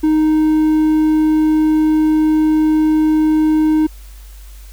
triangle tone, 310.5 Hz, D#4, 3 cents flat, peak -8 dBFS, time 0.03-3.87 s, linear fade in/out 10 ms, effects added 49 Hz sine -33 dBFS peak until 4.72 s + white hiss -46 dBFS RMS until 4.72 s

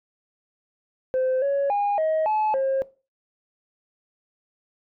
sine tone with pitch steps, 517 / 559 / 815 / 632 / 859 / 536 Hz, C5 / C#5 / G#5 / D#5 / A5 / C5, -21 / +14 / -33 / +27 / -42 / +42 cents, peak -18 dBFS, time 1.14-2.82 s, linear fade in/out 0 ms, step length 280 ms, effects noise-tail reverb RT60 0.3 s tail -19 dB re dry + tanh soft clip ceiling -18 dBFS

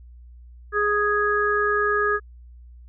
harmonic tone, 415.3 Hz, G#4, in tune, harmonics 1 / 3 / 4, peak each -23 / -23 / -23 dBFS, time 0.72-2.2 s, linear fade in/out 50 ms, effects added 60 Hz sine -42 dBFS peak until 2.88 s

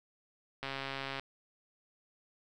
click train, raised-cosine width 0.3 ms, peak -22 dBFS, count 78, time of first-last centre 0.63-1.196 s, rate 136 Hz, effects none

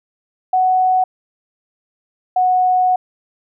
sine tone pair in turn, 743 / 735.7 Hz, F#5 / F#5, +7 / -10 cents, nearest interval unison, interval 17 cents, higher first, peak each -11 dBFS, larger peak neither, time 0.53-1.04 / 2.36-2.96 s, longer second, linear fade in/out 5 ms, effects none

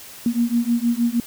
sine beating tone pair, 233.1 / 239.5 Hz, A#3 / A#3, 0 / +47 cents, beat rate 6.4 Hz, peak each -20 dBFS, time 0.26-1.2 s, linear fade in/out 2 ms, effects white hiss -40 dBFS RMS until 1.26 s

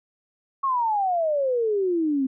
sine exponential sweep, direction down, 1112 to 258.4 Hz, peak -20 dBFS, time 0.63-2.27 s, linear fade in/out 10 ms, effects none

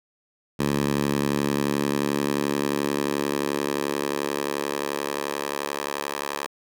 10% pulse tone with high-pass filter sweep, 71.4 Hz, D2, 48 cents flat, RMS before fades -26 dBFS, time 0.59-6.47 s, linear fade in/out 10 ms, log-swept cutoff 160 to 700 Hz, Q 1.1, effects none

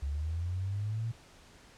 sine linear sweep, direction up, 67.8 to 116.54 Hz, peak -31 dBFS, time 0.02-1.12 s, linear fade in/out 10 ms, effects pink hiss -57 dBFS RMS until 1.77 s + low-pass 8000 Hz 12 dB/octave

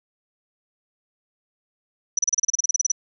sine tone bursts, 5920 Hz, F#8, in tune, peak -16 dBFS, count 15, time 2.17-2.918 s, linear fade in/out 5 ms, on 20 ms, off 32 ms, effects none

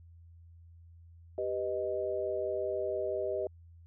sine chord, G augmented, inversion none, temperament equal with one note detuned, 392 / 496.5 / 622.3 Hz, G4 / B4 / D#5, 0 / +9 / 0 cents, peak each -35 / -37 / -34 dBFS, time 1.38-3.47 s, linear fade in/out 2 ms, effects added 84 Hz sine -52 dBFS peak until 3.86 s

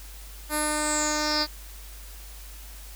10% pulse tone with low-pass filter sweep, 302.1 Hz, D4, 49 cents sharp, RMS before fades -26 dBFS, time 0.49-1.47 s, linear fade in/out 50 ms, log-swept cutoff 12000 to 4700 Hz, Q 9.7, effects added 50 Hz sine -41 dBFS peak until 2.95 s + white hiss -47 dBFS RMS until 2.95 s

